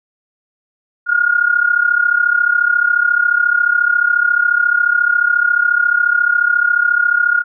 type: tone with amplitude modulation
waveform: sine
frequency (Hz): 1426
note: F6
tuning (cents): +36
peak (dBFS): -7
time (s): 1.06-7.44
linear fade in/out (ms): 50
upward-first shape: sine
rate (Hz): 34.2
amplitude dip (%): 80
effects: none